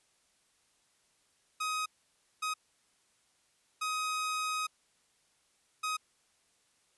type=tone bursts at uneven times; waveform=sawtooth; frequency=1259 Hz; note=D#6; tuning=20 cents sharp; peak=-28 dBFS; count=4; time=1.6-1.86 / 2.42-2.54 / 3.81-4.67 / 5.83-5.97 s; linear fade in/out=10 ms; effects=white hiss -71 dBFS RMS until 6.97 s + resampled to 24000 Hz